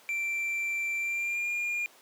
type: tone with pitch glide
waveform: triangle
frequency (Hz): 2349 to 2414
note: D7 to D7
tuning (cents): 0 to +47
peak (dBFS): -27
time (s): 0.09-1.86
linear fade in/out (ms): 0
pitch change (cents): +47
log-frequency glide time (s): 0.98-1.49
effects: pink hiss -56 dBFS RMS until 2.01 s + high-pass 400 Hz 12 dB/octave